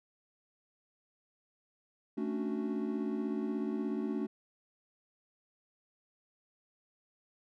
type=chord; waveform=triangle; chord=D major seventh; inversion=second; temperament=equal; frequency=220 / 277.2 / 293.7 / 370 Hz; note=A3 / C#4 / D4 / F#4; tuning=0 / 0 / 0 / 0 cents; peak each=-34 / -37 / -37 / -37 dBFS; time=2.17-4.27 s; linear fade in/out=10 ms; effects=none